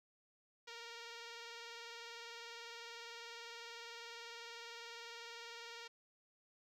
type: tone with vibrato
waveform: 5% pulse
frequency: 466.2 Hz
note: A#4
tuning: in tune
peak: -37 dBFS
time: 0.67-5.88 s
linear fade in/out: 10 ms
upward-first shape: triangle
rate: 20 Hz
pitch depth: 48 cents each way
effects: low-pass 6000 Hz 12 dB/octave + 13-bit